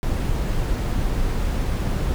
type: noise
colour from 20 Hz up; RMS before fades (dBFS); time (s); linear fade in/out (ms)
brown; -22; 0.03-2.14; 0
effects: none

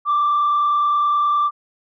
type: tone with frequency modulation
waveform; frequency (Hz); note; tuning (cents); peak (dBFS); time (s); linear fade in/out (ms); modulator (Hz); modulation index
sine; 1174.7; D6; 0; -13; 0.05-1.51; 50; 29.7; 0.59
effects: tanh soft clip ceiling -12 dBFS

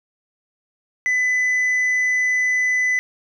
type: tone with tanh clipping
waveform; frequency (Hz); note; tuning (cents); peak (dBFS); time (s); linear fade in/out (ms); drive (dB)
sine; 2003; B6; +24; -17; 1.06-2.99; 0; 3
effects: none

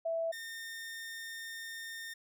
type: tone pair in turn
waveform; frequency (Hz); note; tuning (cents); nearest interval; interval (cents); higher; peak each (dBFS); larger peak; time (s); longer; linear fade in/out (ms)
sine / sawtooth; 659.3 / 1822.2; E5 / A#6; 0 / -40; octave + tritone; 1760; second; -31 / -38; first; 0.05-0.32 / 0.32-2.14; second; 10
effects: none

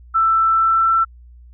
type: tone with pitch glide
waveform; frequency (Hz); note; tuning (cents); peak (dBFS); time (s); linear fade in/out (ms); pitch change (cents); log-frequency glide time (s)
sine; 1329 to 1339; E6 to E6; +14 to +27; -12; 0.14-1.05; 20; +13; 0.51-0.9
effects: added 60 Hz sine -40 dBFS peak until 1.53 s

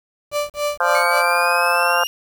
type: tone with tremolo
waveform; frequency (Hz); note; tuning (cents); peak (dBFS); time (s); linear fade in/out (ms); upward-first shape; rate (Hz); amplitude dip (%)
35% pulse; 587.3; D5; 0; -16; 0.31-1.23; 50; sine; 3.6; 100
type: harmonic tone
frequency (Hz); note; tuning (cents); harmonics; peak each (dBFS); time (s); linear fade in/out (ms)
174.2; F3; -4; 3 / 4 / 5 / 6 / 7 / 8 / 9; -23 / -23 / -23 / -23 / -23 / -23 / -23; 0.8-2.04; 5
type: exponential sweep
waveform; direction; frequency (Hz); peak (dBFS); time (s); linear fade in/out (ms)
35% pulse; up; 2191 to 2840; -20; 0.95-2.07; 0
effects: 7-bit

